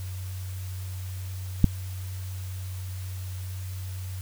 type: click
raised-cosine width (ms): 5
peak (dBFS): -3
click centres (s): 1.643
effects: added 93 Hz sine -32 dBFS peak until 4.21 s + white hiss -47 dBFS RMS until 4.21 s